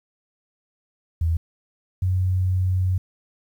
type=tone pair in turn; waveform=sine; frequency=82.41 / 92.5 Hz; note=E2 / F#2; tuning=0 / 0 cents; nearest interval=major second; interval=200 cents; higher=second; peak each=-18 dBFS; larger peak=neither; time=1.21-1.37 / 2.02-2.98 s; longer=second; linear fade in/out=5 ms; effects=9-bit